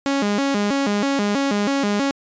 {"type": "tone with vibrato", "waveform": "sawtooth", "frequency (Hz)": 238.3, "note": "A#3", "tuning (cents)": 38, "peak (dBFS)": -14, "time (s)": [0.06, 2.11], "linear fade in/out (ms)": 0, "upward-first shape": "square", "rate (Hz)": 3.1, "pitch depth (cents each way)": 260, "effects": ["resampled to 16000 Hz"]}